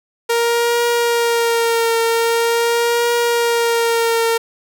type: tone with vibrato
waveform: sawtooth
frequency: 466.2 Hz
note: A#4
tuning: in tune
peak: -10 dBFS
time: 0.29-4.38 s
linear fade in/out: 10 ms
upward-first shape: triangle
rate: 0.44 Hz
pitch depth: 32 cents each way
effects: none